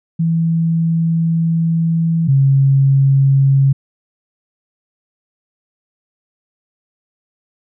sine tone pair in turn, 164.81 / 136.72 Hz, E3 / C#3, 0 / -24 cents, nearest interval minor third, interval 324 cents, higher first, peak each -12 / -8 dBFS, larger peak second, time 0.19-2.28 / 2.28-3.73 s, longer first, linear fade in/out 10 ms, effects none

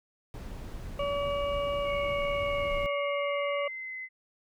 brown noise, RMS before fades -39 dBFS, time 0.34-2.86 s, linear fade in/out 0 ms
harmonic tone, 570 Hz, C#5, 48 cents sharp, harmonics 1 / 2 / 4 / 5, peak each -29 / -35 / -43 / -41 dBFS, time 0.99-3.68 s, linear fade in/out 5 ms
sine tone with pitch glide, 2217 to 2045 Hz, C#7 to C7, 0 to -40 cents, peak -36 dBFS, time 1.84-4.09 s, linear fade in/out 50 ms, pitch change -140 cents, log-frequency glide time 2.35-3.95 s
effects none

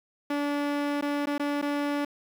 sawtooth tone with dropouts, 288.8 Hz, D4, 29 cents flat, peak -22 dBFS, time 0.3-2.05 s, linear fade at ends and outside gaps 5 ms, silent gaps 1.012-1.023 / 1.258-1.27 / 1.381-1.396 / 1.616-1.624 s, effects low-pass 3000 Hz 12 dB/octave + 8-bit

